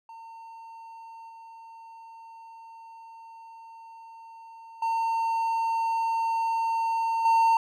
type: tone with level steps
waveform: triangle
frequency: 909 Hz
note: A#5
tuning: 44 cents flat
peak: -40 / -42 / -22 / -16 dBFS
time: 0.09-7.57 s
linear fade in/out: 2 ms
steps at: 1.29 / 4.82 / 7.25 s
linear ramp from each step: 5 ms
effects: none